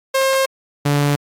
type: tone pair in turn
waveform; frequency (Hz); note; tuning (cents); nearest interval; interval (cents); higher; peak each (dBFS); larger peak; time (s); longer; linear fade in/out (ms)
sawtooth; 534 / 144.33; C5 / D3; +35 / -30; octave + major seventh; 2265; first; -10; neither; 0.14-0.46 / 0.85-1.16; first; 10
effects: AAC 48 kbps